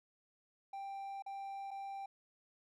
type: tone with dropouts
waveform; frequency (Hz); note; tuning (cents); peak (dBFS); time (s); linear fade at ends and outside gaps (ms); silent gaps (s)
triangle; 787; G5; +7; -40; 0.73-2.06; 5; 1.223-1.262 / 1.708-1.712
effects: none